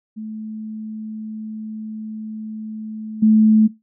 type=tone with level steps; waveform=sine; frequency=217.2 Hz; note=A3; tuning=22 cents flat; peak=-27 / -9 dBFS; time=0.16-3.68 s; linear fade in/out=20 ms; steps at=3.22 s; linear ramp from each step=10 ms; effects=noise-tail reverb RT60 0.2 s tail -19 dB re dry